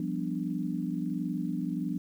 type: chord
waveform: sine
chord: G dominant seventh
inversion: third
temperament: equal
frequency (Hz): 174.61 / 196 / 246.9 / 293.7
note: F3 / G3 / B3 / D4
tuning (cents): 0 / 0 / 0 / 0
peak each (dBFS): -34 / -36 / -35 / -35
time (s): 0-1.98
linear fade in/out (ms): 2
effects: 10-bit